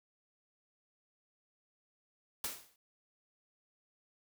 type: noise with exponential decay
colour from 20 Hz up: white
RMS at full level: -35 dBFS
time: 2.44-2.76 s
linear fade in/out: 2 ms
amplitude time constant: 68 ms
effects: none